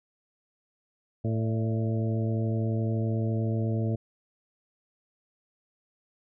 harmonic tone with a mistuned harmonic, 111.5 Hz, A2, 23 cents sharp, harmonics 1 / 2 / 3 / 4 / 5 / 6, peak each -26 / -32 / -36 / -38 / -40 / -42 dBFS, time 1.24-3.96 s, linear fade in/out 10 ms, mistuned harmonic 5, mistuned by +54 cents, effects none

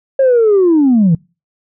sine linear sweep, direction down, 547 to 153.7 Hz, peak -5 dBFS, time 0.19-1.15 s, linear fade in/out 5 ms, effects noise-tail reverb RT60 0.3 s tail -25 dB re dry + tanh soft clip ceiling -4 dBFS

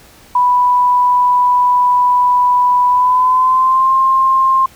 sine tone with pitch glide, 987.8 to 1058.7 Hz, B5 to C6, 0 to +20 cents, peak -8 dBFS, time 0.35-4.66 s, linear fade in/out 5 ms, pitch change +120 cents, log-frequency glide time 2.89-3.93 s, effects pink hiss -43 dBFS RMS until 4.75 s

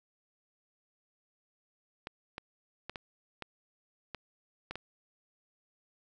clicks, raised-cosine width 0.3 ms, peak -23 dBFS, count 8, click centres 2.071 / 2.381 / 2.896 / 2.958 / 3.423 / 4.147 / 4.71 / 4.756 s, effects none

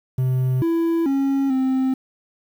triangle tone with pitch steps, 128.9 / 332.7 / 273.8 / 262.2 Hz, C3 / E4 / C#4 / C4, -26 / +16 / -21 / +4 cents, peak -15 dBFS, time 0.18-1.94 s, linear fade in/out 5 ms, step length 440 ms, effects 8-bit

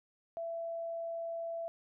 sine tone, 668 Hz, E5, 23 cents sharp, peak -36 dBFS, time 0.37-1.68 s, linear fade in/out 0 ms, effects none

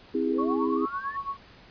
sine chord, C augmented, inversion none, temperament just, 261.6 / 327 / 408.8 Hz, C4 / E4 / G#4, 0 / -14 / -27 cents, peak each -28 dBFS, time 0.14-0.86 s, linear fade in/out 10 ms
sine linear sweep, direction up, 329.6 to 1824 Hz, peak -37 dBFS, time 0.26-1.17 s, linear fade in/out 10 ms
sine tone with tremolo, 1108.7 Hz, C#6, in tune, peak -27 dBFS, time 0.38-1.37 s, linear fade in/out 10 ms, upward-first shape sine, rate 9 Hz, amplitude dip 85%
effects pink hiss -52 dBFS RMS until 1.7 s + resampled to 11025 Hz

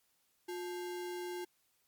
sine tone with sample-and-hold, 356.5 Hz, F4, 36 cents sharp, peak -38 dBFS, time 0.48-1.45 s, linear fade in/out 10 ms, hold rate 1225 Hz, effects white hiss -75 dBFS RMS until 1.87 s + MP3 96 kbps

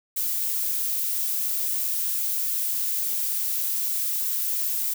violet noise, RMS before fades -26 dBFS, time 0.16-4.94 s, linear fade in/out 10 ms, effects none

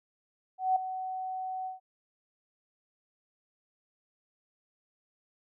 sine tone with ADSR envelope, 750 Hz, F#5, 23 cents sharp, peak -21 dBFS, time 0.58-1.8 s, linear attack 180 ms, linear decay 5 ms, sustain -12 dB, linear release 140 ms, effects none

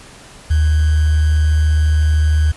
sine tone with sample-and-hold, 76.9 Hz, D#2, 20 cents flat, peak -10 dBFS, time 0.5-2.52 s, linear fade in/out 10 ms, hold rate 1575 Hz, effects pink hiss -40 dBFS RMS until 2.56 s + resampled to 24000 Hz

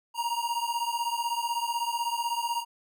square beating tone pair, 934 / 950 Hz, A#5 / A#5, +3 / +33 cents, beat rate 16 Hz, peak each -31 / -32 dBFS, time 0.14-2.65 s, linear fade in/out 50 ms, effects none

